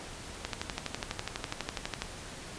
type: click train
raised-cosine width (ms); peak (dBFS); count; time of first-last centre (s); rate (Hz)
0.2; -15; 20; 0.45-2.02; 12.1
effects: pink hiss -44 dBFS RMS until 2.58 s + resampled to 22050 Hz